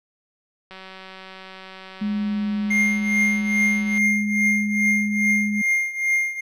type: click train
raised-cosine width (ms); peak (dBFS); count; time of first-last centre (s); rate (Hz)
0.3; -24; 619; 0.71-3.98; 189
type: tone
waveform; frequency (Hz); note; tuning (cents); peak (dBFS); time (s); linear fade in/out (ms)
sine; 207.7; G#3; 0; -21; 2.01-5.62; 10
type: tone with tremolo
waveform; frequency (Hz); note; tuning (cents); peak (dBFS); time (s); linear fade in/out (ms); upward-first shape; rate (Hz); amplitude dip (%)
triangle; 2118; C7; +21; -14; 2.7-6.41; 10; triangle; 2.4; 85
effects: none